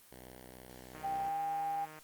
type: tone with vibrato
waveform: 5% pulse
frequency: 63.1 Hz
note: B1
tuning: 38 cents sharp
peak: -39 dBFS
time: 0.11-1.3 s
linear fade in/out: 10 ms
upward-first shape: square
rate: 19 Hz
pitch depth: 29 cents each way
type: click train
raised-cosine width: 0.5 ms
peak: -36 dBFS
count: 162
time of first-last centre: 0.95-1.989 s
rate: 155 Hz
type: tone with pitch glide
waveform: sine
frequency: 787 to 801.2 Hz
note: G5 to G5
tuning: +7 to +38 cents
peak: -33 dBFS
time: 1.03-1.86 s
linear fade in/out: 20 ms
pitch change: +31 cents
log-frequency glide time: 1.17-1.39 s
effects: white hiss -60 dBFS RMS until 2.03 s + Opus 32 kbps